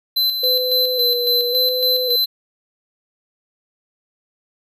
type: tone with tremolo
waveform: square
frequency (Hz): 4050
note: B7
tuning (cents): +43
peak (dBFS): -15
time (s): 0.16-2.26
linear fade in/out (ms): 10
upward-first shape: square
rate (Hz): 3.6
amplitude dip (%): 50
type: tone with vibrato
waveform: sine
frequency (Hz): 493.9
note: B4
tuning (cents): 0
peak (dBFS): -20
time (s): 0.43-2.16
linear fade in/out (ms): 5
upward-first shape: square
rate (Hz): 0.91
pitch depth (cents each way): 34
effects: none